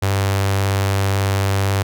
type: tone with notch filter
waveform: sawtooth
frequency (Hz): 98.1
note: G2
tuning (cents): +2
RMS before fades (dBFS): -18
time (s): 0.02-1.83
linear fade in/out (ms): 10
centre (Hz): 230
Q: 1
effects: none